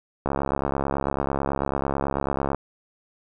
click train, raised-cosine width 1 ms, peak -10 dBFS, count 159, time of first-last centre 0.26-2.547 s, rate 69.1 Hz, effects none

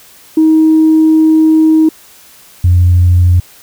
sine tone pair in turn, 316.1 / 88.7 Hz, D#4 / F2, +27 / +27 cents, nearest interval octave + minor seventh, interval 2200 cents, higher first, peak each -3 dBFS, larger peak neither, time 0.37-1.89 / 2.64-3.4 s, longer first, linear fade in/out 5 ms, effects tanh soft clip ceiling 0 dBFS + white hiss -40 dBFS RMS until 3.62 s

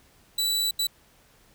sawtooth tone bursts at uneven times, 3951 Hz, B7, in tune, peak -20 dBFS, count 2, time 0.38-0.71 / 0.79-0.87 s, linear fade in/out 5 ms, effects pink hiss -59 dBFS RMS until 1.54 s

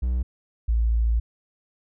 triangle / sine tone pair in turn, 61.74 / 56.7 Hz, B1 / A#1, 0 / -47 cents, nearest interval minor second, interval 147 cents, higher first, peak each -19 / -18 dBFS, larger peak second, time 0.02-0.23 / 0.68-1.2 s, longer second, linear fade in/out 10 ms, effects none

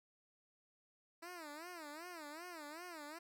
10% pulse tone with vibrato, 323.7 Hz, E4, 31 cents flat, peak -40 dBFS, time 1.22-3.19 s, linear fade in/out 10 ms, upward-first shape sine, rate 2.6 Hz, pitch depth 190 cents each way, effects none

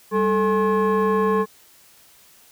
sine tone with frequency modulation, 437.9 Hz, A4, 8 cents flat, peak -15 dBFS, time 0.11-1.46 s, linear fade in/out 50 ms, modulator 634 Hz, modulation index 1.1, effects tanh soft clip ceiling -13 dBFS + white hiss -52 dBFS RMS until 2.51 s

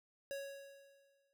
square tone with exponential decay, 554.4 Hz, C#5, in tune, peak -40 dBFS, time 0.31-1.33 s, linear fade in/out 0 ms, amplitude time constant 220 ms, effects none

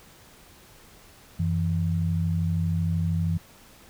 sine tone pair together, 91.94 / 164.81 Hz, F#2 / E3, -10 / 0 cents, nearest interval minor seventh, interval 1010 cents, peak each -25 / -25 dBFS, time 1.39-3.38 s, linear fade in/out 10 ms, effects pink hiss -52 dBFS RMS until 3.89 s

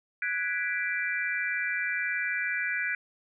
sine chord, G# half-diminished seventh, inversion third, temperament equal, 1480 / 1661.2 / 1975.5 / 2349 Hz, F#6 / G#6 / B6 / D7, 0 / 0 / 0 / 0 cents, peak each -33 dBFS, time 0.22-2.95 s, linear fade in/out 2 ms, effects none

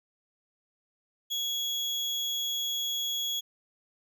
35% pulse tone, 3340 Hz, G#7, 9 cents sharp, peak -27 dBFS, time 1.3-3.41 s, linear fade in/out 20 ms, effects none

